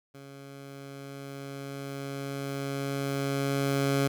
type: tone with level ramp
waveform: 15% pulse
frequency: 138.59 Hz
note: C#3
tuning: in tune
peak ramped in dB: -39 to -17 dBFS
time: 0.14-4.08 s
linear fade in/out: 10 ms
effects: none